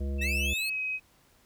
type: harmonic tone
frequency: 69.3 Hz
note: C#2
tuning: in tune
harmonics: 1 / 3 / 5 / 7 / 9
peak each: -29 / -39 / -43 / -46 / -48 dBFS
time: 0-0.54 s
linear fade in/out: 10 ms
type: tone with pitch glide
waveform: sine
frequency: 2637 to 2533 Hz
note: E7 to D#7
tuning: 0 to +30 cents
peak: -29 dBFS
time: 0.18-1 s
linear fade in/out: 50 ms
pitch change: -70 cents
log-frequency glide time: 0.41-0.8 s
type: linear sweep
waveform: sawtooth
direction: up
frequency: 1815 to 4435 Hz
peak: -31 dBFS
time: 0.21-0.7 s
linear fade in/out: 10 ms
effects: pink hiss -63 dBFS RMS until 1.45 s